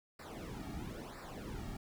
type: noise with flanger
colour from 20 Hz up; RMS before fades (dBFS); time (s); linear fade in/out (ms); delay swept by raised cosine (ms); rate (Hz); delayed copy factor
brown; -45; 0.19-1.77; 5; 0.31 to 2.01; 1; -0.85
effects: none